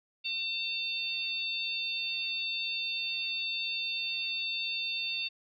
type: harmonic tone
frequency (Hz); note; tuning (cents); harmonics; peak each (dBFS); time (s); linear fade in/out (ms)
901; A5; +41; 3 / 4 / 5; -34 / -36 / -38; 0.24-5.29; 20
effects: none